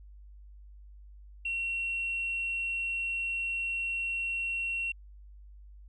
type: tone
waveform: sine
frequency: 2730 Hz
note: F7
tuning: 40 cents flat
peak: -29 dBFS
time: 1.45-4.92 s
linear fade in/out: 5 ms
effects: tanh soft clip ceiling -25 dBFS + added 50 Hz sine -48 dBFS peak until 5.88 s